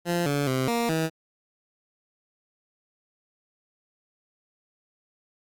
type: tone with pitch steps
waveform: 15% pulse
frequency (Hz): 173.1 / 143.2 / 130.5 / 234.7 / 160.7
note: F3 / D3 / C3 / A#3 / E3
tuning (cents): -15 / -43 / -4 / +12 / -44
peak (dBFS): -17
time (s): 0.05-1.1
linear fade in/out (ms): 50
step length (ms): 210
effects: Opus 48 kbps